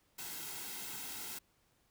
white noise with comb filter, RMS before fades -44 dBFS, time 0.18-1.39 s, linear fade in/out 10 ms, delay 1.7 ms, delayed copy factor -0.6, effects pink hiss -73 dBFS RMS until 1.9 s

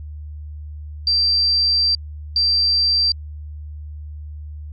sine tone bursts at uneven times, 4699 Hz, D8, in tune, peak -14 dBFS, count 2, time 1.07-1.95 / 2.36-3.12 s, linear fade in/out 2 ms, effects added 75 Hz sine -30 dBFS peak until 4.72 s

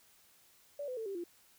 sine tone with pitch steps, 575 / 506.4 / 446 / 392.7 / 345.9 Hz, D5 / B4 / A4 / G4 / F4, -37 / +43 / +23 / +3 / -17 cents, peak -37 dBFS, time 0.79-1.24 s, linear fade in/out 5 ms, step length 90 ms, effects white hiss -65 dBFS RMS until 1.58 s

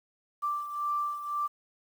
sine beating tone pair, 1174.7 / 1176.6 Hz, D6 / D6, 0 / +3 cents, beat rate 1.9 Hz, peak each -30 / -36 dBFS, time 0.42-1.48 s, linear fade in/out 20 ms, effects 9-bit

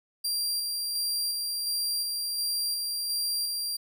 sawtooth tone with tremolo, 4744 Hz, D8, 17 cents sharp, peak -24 dBFS, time 0.24-3.77 s, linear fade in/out 10 ms, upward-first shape square, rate 1.4 Hz, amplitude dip 25%, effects none

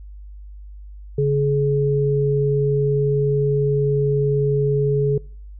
sine tone pair together, 141.09 / 422.8 Hz, C#3 / G#4, +31 / +31 cents, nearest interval octave + perfect fifth, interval 1900 cents, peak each -18 dBFS, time 1.18-5.18 s, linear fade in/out 5 ms, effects noise-tail reverb RT60 0.5 s tail -24 dB re dry + added 50 Hz sine -35 dBFS peak until 5.59 s

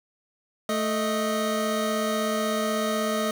25% pulse tone pair together, 220 / 623.8 Hz, A3 / D#5, 0 / +4 cents, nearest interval octave + tritone, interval 1804 cents, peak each -23 dBFS, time 0.69-3.31 s, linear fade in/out 2 ms, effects none

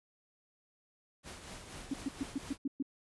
pink noise with tremolo, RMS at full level -46 dBFS, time 1.23-2.58 s, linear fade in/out 50 ms, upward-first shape triangle, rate 4.2 Hz, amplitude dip 50%
sine tone bursts, 274 Hz, C#4, 20 cents flat, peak -31 dBFS, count 7, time 1.91-2.826 s, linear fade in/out 5 ms, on 28 ms, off 120 ms
effects resampled to 24000 Hz

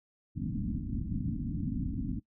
white low-pass noise, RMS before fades -34 dBFS, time 0.35-2.2 s, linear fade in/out 20 ms, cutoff 290 Hz, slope 96 dB/octave, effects noise-tail reverb RT60 0.1 s tail -20 dB re dry

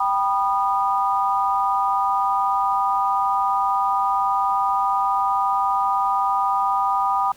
sine chord, G augmented, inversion none, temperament just, 784 / 980 / 1225 Hz, G5 / B5 / D#6, 0 / -14 / -27 cents, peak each -22 dBFS, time 0-7.32 s, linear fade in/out 5 ms, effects pink hiss -50 dBFS RMS until 7.36 s

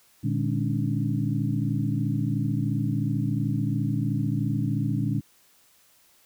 sine tone cluster, 115.8 / 149.5 / 205 / 274.7 / 297.6 Hz, A#2 / D3 / G#3 / C#4 / D4, -11 / +31 / -22 / -16 / +23 cents, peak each -27 / -28 / -30 / -32 / -34 dBFS, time 0.23-5.21 s, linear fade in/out 20 ms, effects white hiss -60 dBFS RMS until 6.25 s

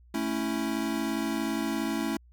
square chord, A major, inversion none, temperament equal, 220 / 277.2 / 329.6 Hz, A3 / C#4 / E4, 0 / 0 / 0 cents, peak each -33 dBFS, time 0.14-2.17 s, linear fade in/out 5 ms, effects added 60 Hz sine -53 dBFS peak until 2.32 s

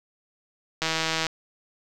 click train, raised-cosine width 0.2 ms, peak -8 dBFS, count 73, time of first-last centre 0.82-1.267 s, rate 161 Hz, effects none

